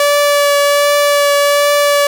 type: tone with vibrato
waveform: sawtooth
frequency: 576 Hz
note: D5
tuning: 34 cents flat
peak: -5 dBFS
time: 0-2.07 s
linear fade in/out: 2 ms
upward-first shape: triangle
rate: 1.3 Hz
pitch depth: 14 cents each way
effects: none